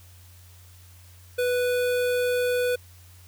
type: tone with notch filter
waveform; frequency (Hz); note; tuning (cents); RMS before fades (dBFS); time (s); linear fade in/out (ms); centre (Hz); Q
square; 493.9; B4; 0; -24; 1.38-2.76; 10; 5800; 1.7
effects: added 90 Hz sine -48 dBFS peak until 3.27 s + white hiss -55 dBFS RMS until 3.27 s